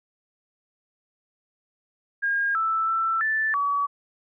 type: tone with pitch steps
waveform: sine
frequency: 1621 / 1321 / 1333 / 1759 / 1137 Hz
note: G#6 / E6 / E6 / A6 / C#6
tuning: -42 / +3 / +19 / -1 / +44 cents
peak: -21 dBFS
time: 2.22-3.87 s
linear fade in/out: 20 ms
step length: 330 ms
effects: none